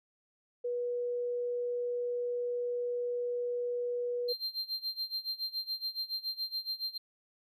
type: tone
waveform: sine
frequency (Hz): 485.9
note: B4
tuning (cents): -28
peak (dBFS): -31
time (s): 0.64-4.33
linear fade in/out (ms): 10
type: tone with tremolo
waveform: triangle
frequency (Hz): 4166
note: C8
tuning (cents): -8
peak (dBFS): -30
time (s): 4.28-6.98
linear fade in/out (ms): 10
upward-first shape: sine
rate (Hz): 7.1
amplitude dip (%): 90
effects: none